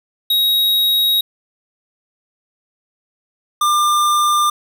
square tone pair in turn, 3798 / 1196.3 Hz, A#7 / D6, +32 / +32 cents, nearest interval octave + minor sixth, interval 2000 cents, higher first, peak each -13 dBFS, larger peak neither, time 0.3-1.21 / 3.61-4.5 s, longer first, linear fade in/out 5 ms, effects none

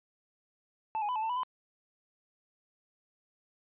triangle tone with pitch steps, 879 / 831 / 998 / 870 / 893 / 986 / 1012 Hz, A5 / G#5 / B5 / A5 / A5 / B5 / B5, -2 / +1 / +18 / -20 / +25 / -3 / +42 cents, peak -28 dBFS, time 0.95-1.433 s, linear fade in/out 0 ms, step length 69 ms, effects resampled to 8000 Hz

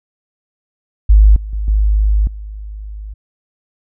sine tone with level steps, 51.91 Hz, G#1, in tune, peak -3 / -22 / -16 / -9 / -25 dBFS, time 1.09-3.14 s, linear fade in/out 10 ms, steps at 1.36 / 1.53 / 1.68 / 2.27 s, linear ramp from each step 2 ms, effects none

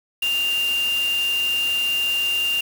sine tone in noise, 2794 Hz, F7, in tune, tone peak -19 dBFS, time 0.22-2.61 s, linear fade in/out 5 ms, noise white, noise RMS -33 dBFS, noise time 0.22-2.61 s, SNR +11 dB, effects none

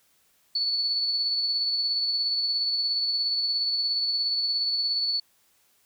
sine tone with tremolo, 4443 Hz, C#8, 3 cents sharp, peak -22 dBFS, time 0.55-5.2 s, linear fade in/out 5 ms, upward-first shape sine, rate 17 Hz, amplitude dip 30%, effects white hiss -65 dBFS RMS until 5.85 s

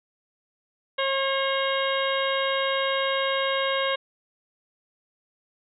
harmonic tone with a mistuned harmonic, 540 Hz, C#5, 45 cents flat, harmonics 1 / 2 / 3 / 4 / 5 / 6 / 7, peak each -26 / -29 / -31 / -32 / -33 / -34 / -34 dBFS, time 0.98-3.96 s, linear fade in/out 10 ms, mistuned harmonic 5, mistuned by +83 cents, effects none

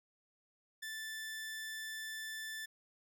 sawtooth tone, 1760 Hz, A6, in tune, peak -38 dBFS, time 0.82-2.66 s, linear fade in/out 10 ms, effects none

